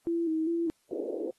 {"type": "tone with vibrato", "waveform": "sine", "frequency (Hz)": 327.4, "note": "E4", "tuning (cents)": -12, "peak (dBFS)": -26, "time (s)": [0.07, 0.7], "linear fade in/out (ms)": 0, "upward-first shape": "square", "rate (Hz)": 2.5, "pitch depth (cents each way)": 49}
{"type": "band-pass noise", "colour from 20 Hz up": "white", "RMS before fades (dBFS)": -34, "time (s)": [0.91, 1.31], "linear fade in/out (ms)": 2, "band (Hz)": [290, 530], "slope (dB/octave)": 48}
{"effects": ["white hiss -71 dBFS RMS until 1.38 s", "AAC 32 kbps"]}